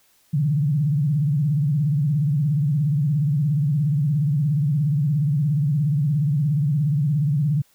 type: tone with vibrato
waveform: sine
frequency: 146.4 Hz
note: D3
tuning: 5 cents flat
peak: -17 dBFS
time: 0.33-7.62 s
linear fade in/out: 10 ms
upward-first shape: sine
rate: 17 Hz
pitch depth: 170 cents each way
effects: white hiss -60 dBFS RMS until 7.74 s